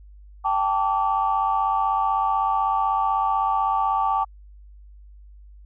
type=chord; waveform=sine; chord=G suspended second; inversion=none; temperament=equal with one note detuned; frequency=784 / 880 / 1155.1 Hz; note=G5 / A5 / D6; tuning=0 / 0 / -29 cents; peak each=-23 dBFS; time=0.44-4.25 s; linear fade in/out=20 ms; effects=tanh soft clip ceiling -10 dBFS + added 50 Hz sine -43 dBFS peak until 5.65 s